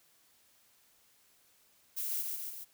violet noise with echo, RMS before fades -36 dBFS, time 1.96-2.23 s, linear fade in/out 20 ms, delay 140 ms, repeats 3, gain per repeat -3 dB, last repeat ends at 2.65 s, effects white hiss -67 dBFS RMS until 2.73 s

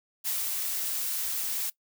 blue noise with ADSR envelope, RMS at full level -29 dBFS, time 0.24-1.7 s, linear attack 30 ms, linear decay 170 ms, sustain -2 dB, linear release 7 ms, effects noise-tail reverb RT60 0.1 s tail -20 dB re dry

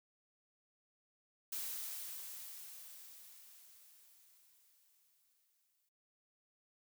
blue noise with exponential decay, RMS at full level -41 dBFS, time 1.52-5.89 s, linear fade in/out 5 ms, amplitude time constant 950 ms, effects noise-tail reverb RT60 0.3 s tail -22 dB re dry

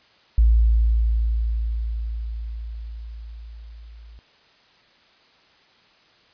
sine tone with level ramp, 56.1 Hz, A1, 34 cents sharp, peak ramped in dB -11 to -41 dBFS, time 0.38-4.19 s, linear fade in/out 0 ms, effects white hiss -56 dBFS RMS until 6.33 s + resampled to 11025 Hz

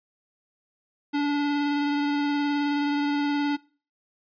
square tone with vibrato, 289 Hz, D4, 28 cents flat, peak -23 dBFS, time 1.13-3.57 s, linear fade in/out 20 ms, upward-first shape sine, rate 19 Hz, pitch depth 14 cents each way, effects noise-tail reverb RT60 0.4 s tail -23 dB re dry + resampled to 11025 Hz

